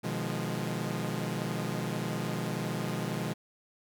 sawtooth chord, F half-diminished seventh, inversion second, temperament equal with one note detuned, 123.47 / 152.98 / 174.61 / 207.7 Hz, Cb3 / Eb3 / F3 / Ab3, 0 / -29 / 0 / 0 cents, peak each -33 dBFS, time 0.03-3.34 s, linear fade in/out 20 ms, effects none

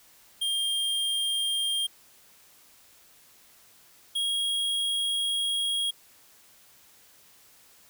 square tone pair in turn, 3208 / 3285 Hz, G7 / G#7, +39 / -20 cents, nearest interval unison, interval 41 cents, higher second, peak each -26 dBFS, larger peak neither, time 0.41-1.87 / 4.15-5.91 s, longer second, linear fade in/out 10 ms, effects white hiss -57 dBFS RMS until 7.89 s

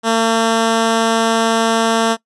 10% pulse tone, 226.5 Hz, A#3, 50 cents flat, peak -4 dBFS, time 0.03-2.17 s, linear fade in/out 50 ms, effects noise-tail reverb RT60 0.1 s tail -21 dB re dry + resampled to 22050 Hz

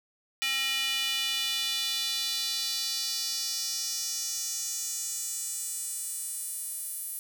square tone with high-pass filter sweep, 268.4 Hz, C4, 44 cents sharp, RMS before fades -32 dBFS, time 0.42-7.19 s, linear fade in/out 0 ms, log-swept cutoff 2600 to 11000 Hz, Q 2.9, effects none

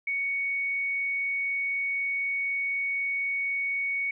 sine tone, 2229 Hz, C#7, 9 cents sharp, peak -26 dBFS, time 0.07-4.11 s, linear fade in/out 5 ms, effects none

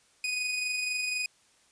sawtooth tone with amplitude modulation, 2488 Hz, D#7, 1 cent flat, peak -24 dBFS, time 0.24-1.26 s, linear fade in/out 2 ms, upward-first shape sine, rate 24 Hz, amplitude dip 35%, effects white hiss -64 dBFS RMS until 1.71 s + resampled to 22050 Hz

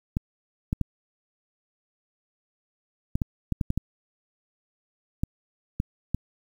clicks, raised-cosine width 5 ms, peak -12 dBFS, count 12, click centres 0.169 / 0.729 / 0.813 / 3.155 / 3.218 / 3.523 / 3.612 / 3.704 / 3.776 / 5.235 / 5.801 / 6.146 s, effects 8-bit

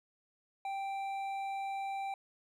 triangle tone with hard clipping, 784 Hz, G5, in tune, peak -37 dBFS, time 0.65-2.14 s, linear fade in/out 2 ms, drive 11 dB, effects none

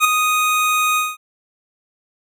25% pulse tone with ADSR envelope, 1244.5 Hz, D#6, in tune, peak -4 dBFS, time 0-1.17 s, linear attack 47 ms, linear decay 6 ms, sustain -7 dB, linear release 200 ms, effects none

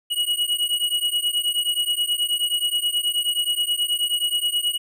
square beating tone pair, 2904 / 2913.4 Hz, F#7 / F#7, -33 / -27 cents, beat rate 9.4 Hz, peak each -24 dBFS, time 0.1-4.78 s, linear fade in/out 20 ms, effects none

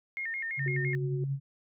sine tone with vibrato, 1975.5 Hz, B6, in tune, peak -32 dBFS, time 0.17-0.95 s, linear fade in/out 0 ms, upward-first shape square, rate 5.9 Hz, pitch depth 140 cents each way
sine tone with tremolo, 137.9 Hz, C#3, 9 cents flat, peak -27 dBFS, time 0.57-1.4 s, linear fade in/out 50 ms, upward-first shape triangle, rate 11 Hz, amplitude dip 40%
sine tone, 366.7 Hz, F#4, 15 cents flat, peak -36 dBFS, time 0.66-1.24 s, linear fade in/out 2 ms
effects none

